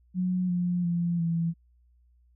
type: tone with pitch steps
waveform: sine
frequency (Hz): 182.4 / 177.11 / 171.96 / 166.97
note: F#3 / F3 / F3 / E3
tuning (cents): -24 / +25 / -27 / +23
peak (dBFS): -24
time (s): 0.14-1.54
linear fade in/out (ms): 50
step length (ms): 350
effects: added 60 Hz sine -59 dBFS peak until 2.35 s